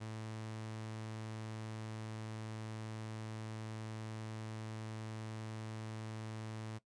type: tone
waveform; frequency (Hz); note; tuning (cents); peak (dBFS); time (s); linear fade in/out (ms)
sawtooth; 109.9; A2; -2; -39; 0-6.79; 20
effects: noise-tail reverb RT60 0.1 s tail -17 dB re dry + resampled to 22050 Hz